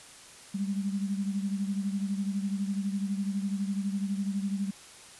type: beating tone pair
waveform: sine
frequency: 196 / 208 Hz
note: G3 / G#3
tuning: 0 / +3 cents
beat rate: 12 Hz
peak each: -29 / -35 dBFS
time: 0.54-4.71 s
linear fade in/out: 10 ms
effects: white hiss -50 dBFS RMS until 5.19 s + resampled to 24000 Hz